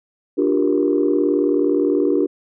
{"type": "chord", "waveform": "sine", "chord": "G minor seventh", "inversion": "second", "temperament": "just", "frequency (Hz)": [294, 352.8, 392, 470.4], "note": ["D4", "F4", "G4", "Bb4"], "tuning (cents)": [2, 18, 0, 16], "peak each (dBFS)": [-18, -20, -19, -22], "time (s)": [0.37, 2.27], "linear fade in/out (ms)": 20, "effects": ["tanh soft clip ceiling -6 dBFS"]}